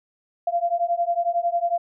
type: beating tone pair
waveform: sine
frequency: 684 / 695 Hz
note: F5 / F5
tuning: -36 / -9 cents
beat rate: 11 Hz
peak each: -23 dBFS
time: 0.47-1.78 s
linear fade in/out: 5 ms
effects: none